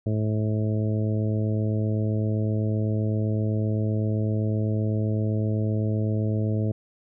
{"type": "harmonic tone", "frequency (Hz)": 107.8, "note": "A2", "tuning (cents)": -35, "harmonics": [1, 2, 3, 4, 5, 6], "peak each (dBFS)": [-23, -29, -33, -35, -37, -39], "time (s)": [0.06, 6.72], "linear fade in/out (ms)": 5, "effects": []}